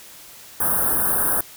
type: band-stop noise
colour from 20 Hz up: white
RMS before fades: -20 dBFS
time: 0.6-1.41 s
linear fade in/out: 5 ms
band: 1700 to 9000 Hz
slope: 96 dB/octave
effects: white hiss -43 dBFS RMS until 1.56 s